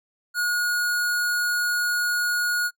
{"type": "tone", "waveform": "square", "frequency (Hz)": 1445, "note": "F#6", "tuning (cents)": -41, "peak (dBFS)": -22, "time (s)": [0.34, 2.71], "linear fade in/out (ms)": 50, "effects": ["noise-tail reverb RT60 0.1 s tail -24 dB re dry"]}